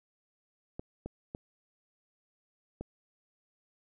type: clicks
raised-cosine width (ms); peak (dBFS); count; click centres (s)
2; -25; 4; 0.795 / 1.06 / 1.349 / 2.81
effects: none